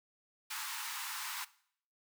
pink high-pass noise, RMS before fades -41 dBFS, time 0.5-1.45 s, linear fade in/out 10 ms, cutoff 850 Hz, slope 96 dB/octave, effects noise-tail reverb RT60 0.6 s tail -19 dB re dry

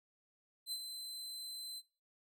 sawtooth tone with ADSR envelope, 4062 Hz, B7, 48 cents sharp, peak -34 dBFS, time 0.66-1.82 s, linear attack 61 ms, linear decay 59 ms, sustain -7 dB, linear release 42 ms, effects noise-tail reverb RT60 0.4 s tail -22 dB re dry

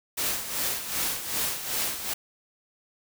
white noise with tremolo, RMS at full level -27 dBFS, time 0.17-2.14 s, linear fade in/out 10 ms, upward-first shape sine, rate 2.6 Hz, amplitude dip 65%, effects none

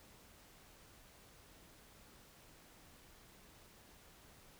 silence, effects pink hiss -62 dBFS RMS until 4.59 s

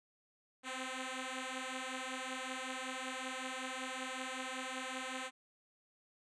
5% pulse beating tone pair, 256.9 / 262.2 Hz, C4 / C4, -32 / +4 cents, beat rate 5.3 Hz, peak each -31 / -32 dBFS, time 0.63-5.31 s, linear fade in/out 50 ms, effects resampled to 24000 Hz

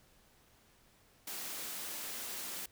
white high-pass noise, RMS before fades -42 dBFS, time 1.27-2.66 s, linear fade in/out 5 ms, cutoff 160 Hz, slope 96 dB/octave, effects pink hiss -66 dBFS RMS until 2.71 s

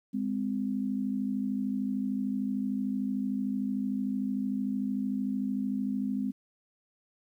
sine tone pair together, 204.9 / 258.2 Hz, G#3 / C4, -23 / -23 cents, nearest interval major third, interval 400 cents, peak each -31 / -31 dBFS, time 0.13-6.32 s, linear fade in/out 20 ms, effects 11-bit

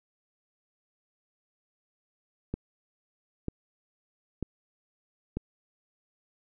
click train, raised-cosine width 3 ms, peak -18 dBFS, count 4, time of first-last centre 2.54-5.37 s, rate 1.06 Hz, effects none

